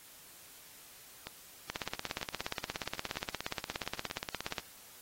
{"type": "two click trains", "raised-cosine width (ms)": 0.2, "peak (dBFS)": [-23, -17], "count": [4, 50], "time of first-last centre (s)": [[1.27, 4.1], [1.7, 4.582]], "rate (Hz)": [1.06, 17], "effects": ["white hiss -55 dBFS RMS until 5.01 s", "AAC 48 kbps"]}